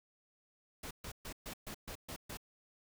pink noise bursts, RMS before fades -45 dBFS, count 8, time 0.83-2.372 s, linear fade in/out 5 ms, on 79 ms, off 130 ms, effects none

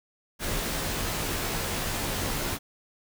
pink noise with comb filter, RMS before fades -30 dBFS, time 0.39-2.59 s, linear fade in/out 50 ms, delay 16 ms, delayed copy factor -0.7, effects none

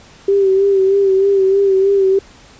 sine tone with vibrato, 390 Hz, G4, 9 cents flat, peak -9 dBFS, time 0.28-2.19 s, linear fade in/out 5 ms, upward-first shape sine, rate 3.2 Hz, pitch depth 42 cents each way, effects pink hiss -43 dBFS RMS until 2.59 s + resampled to 16000 Hz

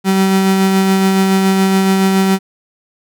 35% pulse tone with tremolo, 191.8 Hz, G3, 37 cents flat, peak -7 dBFS, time 0.04-2.39 s, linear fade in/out 50 ms, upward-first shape sine, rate 7.1 Hz, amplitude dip 25%, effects none

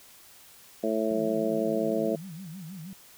harmonic tone, 110 Hz, A2, in tune, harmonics 2 / 3 / 4 / 5 / 6, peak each -31 / -31 / -31 / -31 / -31 dBFS, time 0.83-2.16 s, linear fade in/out 10 ms
sine tone with vibrato, 174.61 Hz, F3, in tune, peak -38 dBFS, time 1.11-2.93 s, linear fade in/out 0 ms, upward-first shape sine, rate 6.3 Hz, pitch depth 210 cents each way
effects white hiss -53 dBFS RMS until 3.17 s

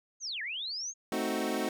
sine linear two-way sweep, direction down then up, 6645 to 1665 to 6645 Hz, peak -34 dBFS, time 0.2-0.94 s, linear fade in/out 50 ms, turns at 0.42 s
25% pulse chord, A diminished seventh, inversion none, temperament equal, 220 / 261.6 / 311.1 / 370 Hz, A3 / C4 / Eb4 / Gb4, 0 / 0 / 0 / 0 cents, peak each -32 dBFS, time 1.12-1.69 s, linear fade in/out 2 ms
effects none

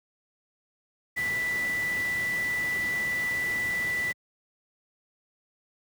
sine tone in noise, 1975.5 Hz, B6, in tune, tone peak -26 dBFS, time 1.16-4.13 s, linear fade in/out 20 ms, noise pink, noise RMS -39 dBFS, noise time 1.16-4.13 s, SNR +10 dB, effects high-pass 80 Hz 12 dB/octave

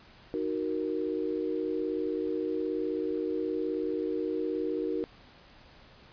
sine chord, D# minor, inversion none, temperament equal, 311.1 / 370 / 466.2 Hz, D#4 / F#4 / A#4, 0 / 0 / 0 cents, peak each -33 dBFS, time 0.34-5.04 s, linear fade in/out 0 ms, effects pink hiss -55 dBFS RMS until 6.12 s + resampled to 11025 Hz

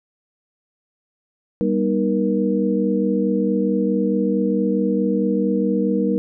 sine tone cluster, 196.4 / 241 / 309.1 / 473.7 Hz, G3 / B3 / D#4 / A#4, +4 / -42 / -11 / +28 cents, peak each -20 / -24 / -23 / -22 dBFS, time 1.61-6.18 s, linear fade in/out 0 ms, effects none

